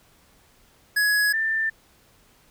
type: tone pair in turn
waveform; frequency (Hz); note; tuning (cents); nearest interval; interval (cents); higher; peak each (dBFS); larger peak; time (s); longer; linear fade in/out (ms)
square / sine; 1678 / 1783.4; G#6 / A6; +17 / +23; minor second; 106; second; -19 / -21; first; 0.96-1.33 / 1.33-1.7; neither; 10
effects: pink hiss -58 dBFS RMS until 2.5 s